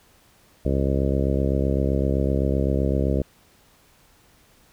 harmonic tone, 67.8 Hz, C#2, 38 cents flat, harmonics 1 / 2 / 3 / 4 / 5 / 6 / 7 / 8 / 9, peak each -23 / -26 / -28 / -29 / -30 / -31 / -31 / -32 / -33 dBFS, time 0.65-3.22 s, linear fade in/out 5 ms, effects pink hiss -57 dBFS RMS until 4.72 s

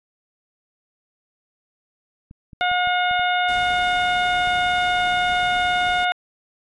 clicks, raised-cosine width 5 ms, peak -29 dBFS, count 12, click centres 2.311 / 2.532 / 2.715 / 2.873 / 3.112 / 3.195 / 3.795 / 4.474 / 4.663 / 4.784 / 5.297 / 5.432 s
harmonic tone, 720 Hz, F#5, 47 cents flat, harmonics 1 / 2 / 3 / 4 / 5, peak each -20 / -23 / -27 / -30 / -29 dBFS, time 2.61-6.12 s, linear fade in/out 0 ms
pink noise, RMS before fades -37 dBFS, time 3.48-6.05 s, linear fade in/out 5 ms
effects resampled to 22050 Hz

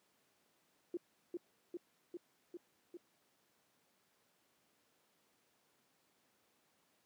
sine tone with echo, 348 Hz, F4, 6 cents flat, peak -36 dBFS, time 0.94-0.97 s, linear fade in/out 2 ms, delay 400 ms, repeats 5, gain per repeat -2 dB, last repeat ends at 2.97 s, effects pink hiss -75 dBFS RMS until 7.05 s + high-pass 200 Hz 12 dB/octave

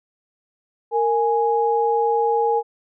sine tone pair together, 461.5 / 831.6 Hz, A#4 / G#5, -17 / +2 cents, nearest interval minor seventh, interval 1019 cents, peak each -19 / -19 dBFS, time 0.91-2.63 s, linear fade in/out 50 ms, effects none

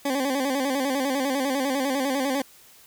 20% pulse tone with vibrato, 270 Hz, C#4, 45 cents flat, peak -18 dBFS, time 0.05-2.42 s, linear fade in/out 5 ms, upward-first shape square, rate 10 Hz, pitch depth 74 cents each way, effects white hiss -52 dBFS RMS until 2.86 s

